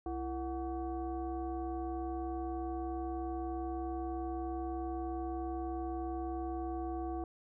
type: tone with frequency modulation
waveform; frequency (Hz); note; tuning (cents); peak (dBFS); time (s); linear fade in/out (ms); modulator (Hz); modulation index
sine; 335.8; E4; +32; -35; 0.06-7.24; 2; 400; 1.1
effects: none